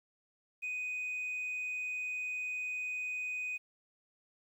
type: tone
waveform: sine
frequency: 2495 Hz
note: D#7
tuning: 4 cents sharp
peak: -33 dBFS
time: 0.62-3.58 s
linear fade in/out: 20 ms
effects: tanh soft clip ceiling -33 dBFS + 11-bit